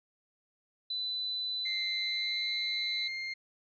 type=tone; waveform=sine; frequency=3998 Hz; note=B7; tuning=20 cents sharp; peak=-32 dBFS; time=0.9-3.08 s; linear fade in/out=5 ms
type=tone with pitch glide; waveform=35% pulse; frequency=2093 to 2115 Hz; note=C7 to C7; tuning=0 to +18 cents; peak=-33 dBFS; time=1.65-3.34 s; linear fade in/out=10 ms; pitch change=+18 cents; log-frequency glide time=2.04-2.5 s
effects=resampled to 16000 Hz